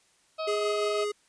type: harmonic tone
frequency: 635 Hz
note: D#5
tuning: 35 cents sharp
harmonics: 1 / 2 / 4 / 5 / 6 / 7 / 8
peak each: -31 / -36 / -42 / -49 / -45 / -44 / -50 dBFS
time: 0.38-1.05 s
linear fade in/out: 20 ms
type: tone with tremolo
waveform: square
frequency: 415.3 Hz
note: G#4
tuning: in tune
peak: -27 dBFS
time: 0.47-1.12 s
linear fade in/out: 10 ms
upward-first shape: sine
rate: 6 Hz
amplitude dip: 25%
effects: white hiss -65 dBFS RMS until 1.28 s + resampled to 22050 Hz